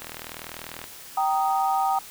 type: click train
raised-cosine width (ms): 0.3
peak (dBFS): -19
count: 34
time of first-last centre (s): 0.02-0.841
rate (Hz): 40.2
type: chord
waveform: sine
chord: Eb major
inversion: first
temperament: just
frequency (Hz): 777.8 / 933.4 / 1244.5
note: G5 / Bb5 / Eb6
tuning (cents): -14 / +2 / 0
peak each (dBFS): -22 / -27 / -28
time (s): 1.17-1.99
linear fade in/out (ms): 5
effects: white hiss -43 dBFS RMS until 2.1 s